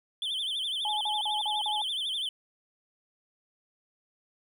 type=tone with vibrato; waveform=triangle; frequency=3301 Hz; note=G#7; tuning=11 cents flat; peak=-28 dBFS; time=0.22-2.29 s; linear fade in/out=2 ms; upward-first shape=sine; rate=12 Hz; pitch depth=150 cents each way
type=tone bursts; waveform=sine; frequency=846 Hz; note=G#5; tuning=32 cents sharp; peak=-30 dBFS; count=5; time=0.85-1.818 s; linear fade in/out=2 ms; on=160 ms; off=42 ms
effects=none